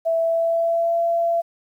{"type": "tone with pitch glide", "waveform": "sine", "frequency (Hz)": [659.3, 677.1], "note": ["E5", "E5"], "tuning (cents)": [0, 46], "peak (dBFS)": -17, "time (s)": [0.05, 1.42], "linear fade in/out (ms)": 20, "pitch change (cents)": 46, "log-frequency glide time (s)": [0.17, 1.01], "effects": ["9-bit"]}